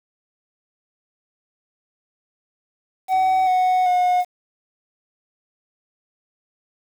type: tone with pitch steps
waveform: triangle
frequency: 753 / 737.5 / 722.3 Hz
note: F#5 / F#5 / F#5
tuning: +30 / -6 / -42 cents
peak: -13 dBFS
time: 3.08-4.25 s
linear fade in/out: 50 ms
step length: 390 ms
effects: 7-bit